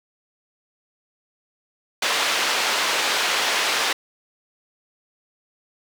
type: band-pass noise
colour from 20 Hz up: white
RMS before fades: -22 dBFS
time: 2.02-3.93 s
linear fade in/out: 5 ms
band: 450 to 3900 Hz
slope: 12 dB/octave
effects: none